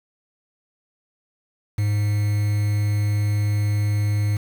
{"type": "tone with quantisation", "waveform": "triangle", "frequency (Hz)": 103.83, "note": "G#2", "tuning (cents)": 0, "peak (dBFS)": -16, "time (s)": [1.78, 4.37], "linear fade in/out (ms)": 5, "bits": 6, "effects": []}